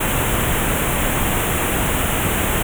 pink band-stop noise, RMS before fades -19 dBFS, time 0-2.63 s, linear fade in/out 10 ms, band 3300 to 7100 Hz, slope 48 dB/octave, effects none

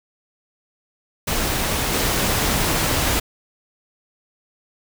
pink noise with level steps, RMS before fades -22 / -20 dBFS, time 1.27-3.2 s, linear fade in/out 10 ms, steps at 1.93 s, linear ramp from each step 5 ms, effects none

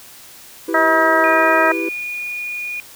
triangle chord, E minor, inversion none, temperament equal, 329.6 / 392 / 493.9 Hz, E4 / G4 / B4, 0 / 0 / 0 cents, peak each -20 / -24 / -26 dBFS, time 0.68-1.89 s, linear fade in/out 5 ms
harmonic tone, 320 Hz, D#4, 49 cents sharp, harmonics 2 / 3 / 4 / 5 / 6, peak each -17 / -19 / -18 / -18 / -20 dBFS, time 0.74-1.72 s, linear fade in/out 5 ms
sine tone, 2444 Hz, D#7, 32 cents flat, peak -23 dBFS, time 1.24-2.8 s, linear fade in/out 0 ms
effects white hiss -41 dBFS RMS until 2.95 s

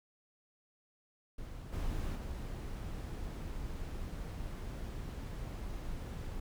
brown noise with level steps, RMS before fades -45 / -37 / -41 dBFS, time 1.38-6.4 s, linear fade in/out 5 ms, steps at 1.72 / 2.14 s, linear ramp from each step 20 ms, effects none

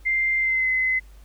sine tone with pitch glide, 2093 to 2042 Hz, C7 to C7, 0 to -43 cents, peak -19 dBFS, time 0.05-1 s, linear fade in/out 20 ms, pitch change -43 cents, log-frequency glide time 0.38-0.69 s, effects added 50 Hz sine -44 dBFS peak until 1.24 s + pink hiss -58 dBFS RMS until 1.24 s

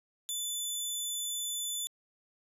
15% pulse tone, 3502 Hz, A7, 9 cents flat, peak -26 dBFS, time 0.29-1.87 s, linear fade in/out 0 ms, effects resampled to 32000 Hz

